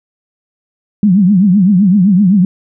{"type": "tone with vibrato", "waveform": "sine", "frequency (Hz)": 192.8, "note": "G3", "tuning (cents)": -28, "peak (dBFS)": -5, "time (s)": [1.03, 2.45], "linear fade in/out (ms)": 2, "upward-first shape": "triangle", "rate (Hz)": 7.8, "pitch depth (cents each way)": 210, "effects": []}